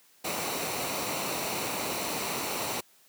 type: noise with comb filter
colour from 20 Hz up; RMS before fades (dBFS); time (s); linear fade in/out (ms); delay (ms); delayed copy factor
pink; -32; 0.24-2.81; 10; 0.6; -0.5
effects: white hiss -61 dBFS RMS until 3.08 s + high-pass 150 Hz 12 dB/octave